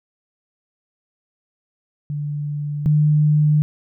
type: tone pair in turn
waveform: sine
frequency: 146.83 / 150.52 Hz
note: D3 / D3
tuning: 0 / +43 cents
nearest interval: unison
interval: 43 cents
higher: second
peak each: -22 / -12 dBFS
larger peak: second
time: 2.1-2.86 / 2.86-3.62 s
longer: neither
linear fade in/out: 0 ms
effects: none